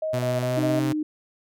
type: tone bursts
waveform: sine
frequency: 629 Hz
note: D#5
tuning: 19 cents sharp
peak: -24 dBFS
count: 4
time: 0.02-0.796 s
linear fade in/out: 5 ms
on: 170 ms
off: 32 ms
type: tone with pitch glide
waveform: sawtooth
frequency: 123.47 to 132.33 Hz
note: B2 to C3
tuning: 0 to +20 cents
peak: -21 dBFS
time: 0.13-0.93 s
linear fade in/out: 10 ms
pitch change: +120 cents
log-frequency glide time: 0.37-0.8 s
type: tone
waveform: sine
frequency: 305.6 Hz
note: D#4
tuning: 31 cents flat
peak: -23 dBFS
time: 0.57-1.03 s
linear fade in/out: 5 ms
effects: none